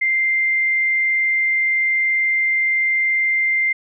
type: tone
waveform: sine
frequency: 2093 Hz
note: C7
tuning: in tune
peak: -15 dBFS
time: 0.01-3.73 s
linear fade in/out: 10 ms
effects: none